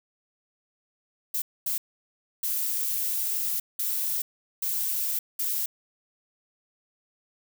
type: noise bursts at uneven times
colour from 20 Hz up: violet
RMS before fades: -28 dBFS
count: 6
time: 1.34-1.42 / 1.66-1.78 / 2.43-3.6 / 3.79-4.22 / 4.62-5.19 / 5.39-5.66 s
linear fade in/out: 5 ms
effects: none